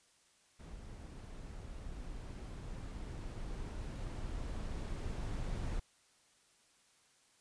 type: noise with level ramp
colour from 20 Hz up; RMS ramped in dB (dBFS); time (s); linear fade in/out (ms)
brown; -49 to -38; 0.59-5.8; 10
effects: white hiss -69 dBFS RMS until 7.4 s + resampled to 22050 Hz